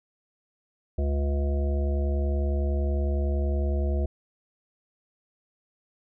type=harmonic tone; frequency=70.8 Hz; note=C#2; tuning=37 cents sharp; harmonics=1 / 3 / 5 / 7 / 9 / 10; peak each=-23 / -36 / -35 / -39 / -37 / -48 dBFS; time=0.98-4.06 s; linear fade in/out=5 ms; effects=none